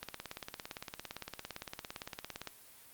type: click train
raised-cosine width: 0.2 ms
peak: -23 dBFS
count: 44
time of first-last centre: 0.03-2.473 s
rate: 17.6 Hz
effects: white hiss -57 dBFS RMS until 2.93 s + Opus 32 kbps